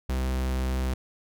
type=tone; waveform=45% pulse; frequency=64.5 Hz; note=C2; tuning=24 cents flat; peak=-25 dBFS; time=0.09-0.94 s; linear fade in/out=5 ms; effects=none